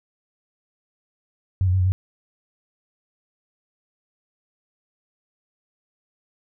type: tone with pitch steps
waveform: sine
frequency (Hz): 94.6 / 90.4 / 94.3 / 91 / 94.4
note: F#2 / F#2 / F#2 / F#2 / F#2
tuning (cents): +39 / -40 / +33 / -28 / +35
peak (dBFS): -16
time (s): 1.61-1.92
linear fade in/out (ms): 0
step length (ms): 62
effects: none